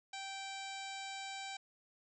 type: harmonic tone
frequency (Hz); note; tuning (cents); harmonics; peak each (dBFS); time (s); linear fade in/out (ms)
780; G5; -9; 1 / 2 / 3 / 4 / 5 / 6 / 7 / 8 / 9 / 10; -46 / -52 / -49 / -53 / -51 / -56 / -58 / -64 / -55 / -58; 0.13-1.57; 5
effects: none